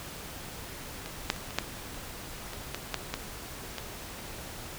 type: clicks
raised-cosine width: 0.2 ms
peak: -21 / -7 / -25 / -24 / -8 / -27 / -22 / -15 / -11 / -13 / -17 dBFS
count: 11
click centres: 1.06 / 1.301 / 1.363 / 1.507 / 1.586 / 1.945 / 2.534 / 2.746 / 2.943 / 3.14 / 3.783 s
effects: pink hiss -42 dBFS RMS until 4.78 s